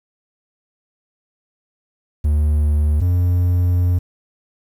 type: tone pair in turn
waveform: triangle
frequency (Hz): 74.8 / 88.95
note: D2 / F2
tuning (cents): +32 / +32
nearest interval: minor third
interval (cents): 300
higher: second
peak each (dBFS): -11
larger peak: neither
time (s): 2.24-3.01 / 3.01-3.99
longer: second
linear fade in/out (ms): 10
effects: 8-bit